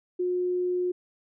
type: tone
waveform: sine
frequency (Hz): 360.1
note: F#4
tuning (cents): -47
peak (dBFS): -24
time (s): 0.19-0.92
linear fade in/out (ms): 10
effects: none